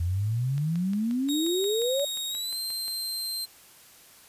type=exponential sweep; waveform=sine; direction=up; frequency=82.41 to 584 Hz; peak=-24 dBFS; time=0-2.05 s; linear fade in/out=5 ms
type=click train; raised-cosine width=0.2 ms; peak=-27 dBFS; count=14; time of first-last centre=0.58-2.881 s; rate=5.65 Hz
type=tone with pitch glide; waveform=sawtooth; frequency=3757 to 4145 Hz; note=A#7 to C8; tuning=+13 to -17 cents; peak=-27 dBFS; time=1.28-3.46 s; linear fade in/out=20 ms; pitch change=+170 cents; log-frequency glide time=2.29-2.58 s
effects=white hiss -53 dBFS RMS until 4.28 s + resampled to 32000 Hz